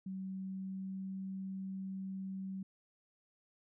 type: tone with pitch glide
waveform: sine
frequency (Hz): 190 to 191.32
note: F#3 to G3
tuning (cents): +46 to -42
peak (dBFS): -39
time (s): 0.06-2.63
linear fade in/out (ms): 5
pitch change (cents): +12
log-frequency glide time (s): 0.22-1.17
effects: none